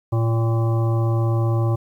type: harmonic tone with a mistuned harmonic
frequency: 114.4 Hz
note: A#2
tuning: 32 cents flat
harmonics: 1 / 3 / 5 / 7 / 9 / 10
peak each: -17 / -27 / -31 / -34 / -36 / -37 dBFS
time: 0.12-1.76 s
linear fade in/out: 10 ms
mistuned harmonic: 7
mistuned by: -17 cents
effects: 9-bit